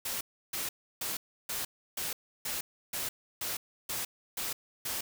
white noise bursts, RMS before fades -35 dBFS, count 11, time 0.05-5.01 s, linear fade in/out 5 ms, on 160 ms, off 320 ms, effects none

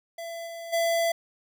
square tone with level steps, 671 Hz, E5, 31 cents sharp, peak -35 / -37 / -23 dBFS, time 0.18-1.12 s, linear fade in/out 5 ms, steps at 0.46 / 0.72 s, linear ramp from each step 20 ms, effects none

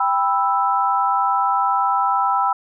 sine chord, E minor, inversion first, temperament just, 791.1 / 988.9 / 1318.5 Hz, G5 / B5 / E6, +16 / +2 / 0 cents, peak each -20 dBFS, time 0-2.53 s, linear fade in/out 5 ms, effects none

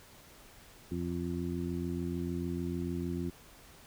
harmonic tone, 86.7 Hz, F2, 12 cents flat, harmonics 1 / 2 / 3 / 4, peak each -39 / -37 / -38 / -39 dBFS, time 0.91-3.3 s, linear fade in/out 5 ms, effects pink hiss -56 dBFS RMS until 3.86 s

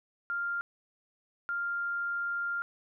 sine tone bursts at uneven times, 1396.9 Hz, F6, in tune, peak -30 dBFS, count 2, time 0.3-0.61 / 1.49-2.62 s, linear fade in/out 0 ms, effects none

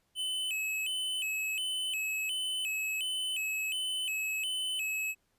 square tone with vibrato, 2794 Hz, F7, in tune, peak -32 dBFS, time 0.15-5.15 s, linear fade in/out 50 ms, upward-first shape square, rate 1.4 Hz, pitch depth 140 cents each way, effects pink hiss -75 dBFS RMS until 5.38 s + resampled to 32000 Hz

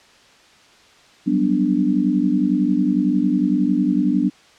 sine chord, G major seventh, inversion third, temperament equal, 185 / 196 / 246.9 / 293.7 Hz, F#3 / G3 / B3 / D4, 0 / 0 / 0 / 0 cents, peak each -23 / -22 / -20 / -19 dBFS, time 1.26-4.3 s, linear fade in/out 20 ms, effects white hiss -50 dBFS RMS until 4.58 s + low-pass 5000 Hz 12 dB/octave

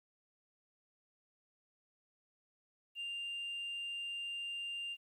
sine tone, 2794 Hz, F7, in tune, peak -37 dBFS, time 2.95-4.97 s, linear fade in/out 50 ms, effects tanh soft clip ceiling -37 dBFS + 12-bit

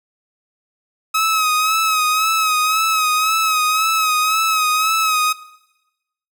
sawtooth tone with vibrato, 1276 Hz, D#6, 43 cents sharp, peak -11 dBFS, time 1.14-5.33 s, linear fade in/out 10 ms, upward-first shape sine, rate 1.9 Hz, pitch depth 46 cents each way, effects noise-tail reverb RT60 1.0 s tail -20 dB re dry

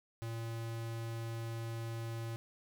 square tone, 114.6 Hz, A#2, 29 cents flat, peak -39 dBFS, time 0.22-2.36 s, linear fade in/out 0 ms, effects none

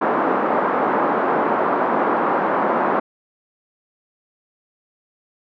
white band-pass noise, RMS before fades -19 dBFS, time 0.01-3 s, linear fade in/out 10 ms, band 220 to 1200 Hz, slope 24 dB/octave, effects none

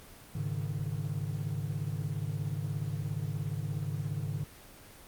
triangle chord, Ab suspended fourth, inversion none, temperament equal, 103.83 / 138.59 / 155.56 Hz, Ab2 / Db3 / Eb3, 0 / 0 / 0 cents, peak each -34 dBFS, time 0.35-4.44 s, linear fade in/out 5 ms, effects pink hiss -52 dBFS RMS until 5.07 s + Opus 24 kbps

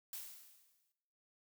blue noise with exponential decay, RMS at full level -44 dBFS, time 0.13-0.92 s, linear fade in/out 1 ms, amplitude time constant 170 ms, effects noise-tail reverb RT60 1.0 s tail -17 dB re dry

